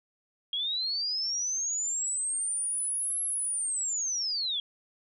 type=linear two-way sweep; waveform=sine; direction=up then down; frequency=3247 to 11175 to 3247 Hz; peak=-28 dBFS; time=0.53-4.6 s; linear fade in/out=2 ms; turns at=3.23 s; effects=none